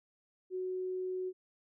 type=tone; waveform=sine; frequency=370 Hz; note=F#4; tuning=in tune; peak=-34 dBFS; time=0.5-1.33 s; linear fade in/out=50 ms; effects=none